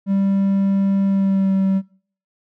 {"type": "tone with pitch glide", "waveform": "triangle", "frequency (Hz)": [196, 192.52], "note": ["G3", "G3"], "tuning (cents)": [0, -31], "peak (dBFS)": -13, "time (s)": [0.06, 1.82], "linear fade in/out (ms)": 50, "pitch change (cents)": -31, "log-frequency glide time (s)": [1.06, 1.53], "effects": ["noise-tail reverb RT60 0.5 s tail -22 dB re dry"]}